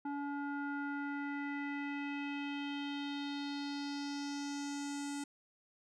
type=tone with low-pass filter sweep; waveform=square; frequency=284.8 Hz; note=C#4; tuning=47 cents sharp; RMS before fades=-40 dBFS; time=0.05-5.24 s; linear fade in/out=5 ms; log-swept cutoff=1100 to 8200 Hz; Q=3.4; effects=none